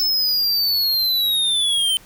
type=linear sweep; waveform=square; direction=down; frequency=5274 to 3067 Hz; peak=-17 dBFS; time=0-1.97 s; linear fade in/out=0 ms; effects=pink hiss -47 dBFS RMS until 2.05 s